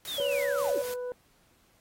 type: noise with tremolo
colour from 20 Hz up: white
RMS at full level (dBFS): -41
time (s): 0.05-0.94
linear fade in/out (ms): 2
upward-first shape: square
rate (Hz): 3.8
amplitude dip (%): 35
type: linear sweep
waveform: sine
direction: down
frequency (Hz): 3843 to 233.1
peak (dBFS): -33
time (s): 0.07-0.79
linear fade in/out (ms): 20
type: tone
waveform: sine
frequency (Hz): 564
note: C#5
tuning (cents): +30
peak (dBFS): -27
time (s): 0.18-0.82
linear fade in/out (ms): 5
type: harmonic tone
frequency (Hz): 495.1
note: B4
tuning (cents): +4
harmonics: 1 / 2 / 3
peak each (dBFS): -32 / -48 / -51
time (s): 0.2-1.12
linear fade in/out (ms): 0
effects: pink hiss -66 dBFS RMS until 1.8 s + AAC 48 kbps